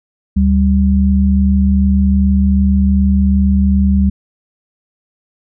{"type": "tone pair together", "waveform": "sine", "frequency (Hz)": [73.42, 196.01], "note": ["D2", "G3"], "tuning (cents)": [0, 0], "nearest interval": "octave + perfect fourth", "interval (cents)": 1700, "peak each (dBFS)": -11, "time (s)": [0.36, 4.1], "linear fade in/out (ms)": 10, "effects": []}